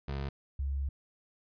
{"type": "tone pair in turn", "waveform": ["25% pulse", "sine"], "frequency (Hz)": [68.9, 68.9], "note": ["C#2", "C#2"], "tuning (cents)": [-10, -10], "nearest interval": "unison", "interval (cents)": 0, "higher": "neither", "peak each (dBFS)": [-30, -30], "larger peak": "neither", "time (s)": [[0.08, 0.29], [0.59, 0.89]], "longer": "second", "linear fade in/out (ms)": 5, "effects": ["resampled to 11025 Hz"]}